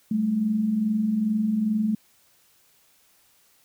sine tone pair together, 194.2 / 216.6 Hz, G3 / A3, -16 / -27 cents, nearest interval major second, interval 189 cents, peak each -30 / -21 dBFS, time 0.11-1.95 s, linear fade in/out 5 ms, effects white hiss -61 dBFS RMS until 3.64 s

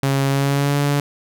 sawtooth tone with pitch glide, 137.2 to 143.27 Hz, C#3 to D3, -17 to -43 cents, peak -12 dBFS, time 0.03-1 s, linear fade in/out 2 ms, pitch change +74 cents, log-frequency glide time 0.28-0.78 s, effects none

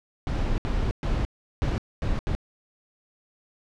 brown noise bursts at uneven times, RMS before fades -25 dBFS, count 6, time 0.27-0.58 / 0.65-0.91 / 1.03-1.25 / 1.62-1.78 / 2.02-2.19 / 2.27-2.35 s, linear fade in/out 0 ms, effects low-pass 5000 Hz 12 dB/octave

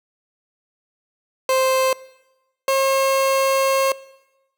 30% pulse tone pair in turn, 523.3 / 538.3 Hz, C5 / C5, 0 / +49 cents, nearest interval unison, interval 49 cents, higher second, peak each -13 dBFS, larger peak neither, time 1.49-1.93 / 2.68-3.92 s, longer second, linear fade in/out 2 ms, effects noise-tail reverb RT60 1.0 s tail -21 dB re dry

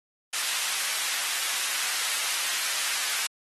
pink high-pass noise, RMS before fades -29 dBFS, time 0.33-3.27 s, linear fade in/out 5 ms, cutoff 1700 Hz, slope 12 dB/octave, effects AAC 32 kbps

